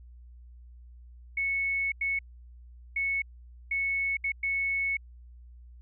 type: tone bursts at uneven times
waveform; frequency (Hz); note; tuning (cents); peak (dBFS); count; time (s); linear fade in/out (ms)
sine; 2206; C#7; -9; -26; 6; 1.37-1.92 / 2.01-2.19 / 2.96-3.22 / 3.71-4.17 / 4.24-4.32 / 4.43-4.97; 5
effects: added 60 Hz sine -47 dBFS peak until 5.81 s